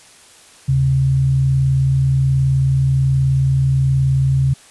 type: tone pair together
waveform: sine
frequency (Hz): 75.36 / 134.1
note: D2 / C3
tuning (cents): +45 / +43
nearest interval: minor seventh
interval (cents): 998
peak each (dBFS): -23 / -12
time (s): 0.68-4.54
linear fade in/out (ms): 10
effects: white hiss -45 dBFS RMS until 4.7 s + resampled to 24000 Hz